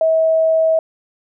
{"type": "tone", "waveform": "sine", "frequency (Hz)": 644, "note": "E5", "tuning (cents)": -41, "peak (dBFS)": -11, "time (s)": [0.01, 0.79], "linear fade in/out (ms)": 2, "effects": []}